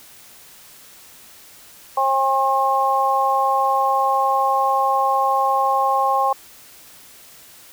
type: harmonic tone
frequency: 268.8 Hz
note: C4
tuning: 47 cents sharp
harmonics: 2 / 3 / 4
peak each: -24 / -18 / -19 dBFS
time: 1.97-6.33 s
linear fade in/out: 5 ms
effects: white hiss -45 dBFS RMS until 7.72 s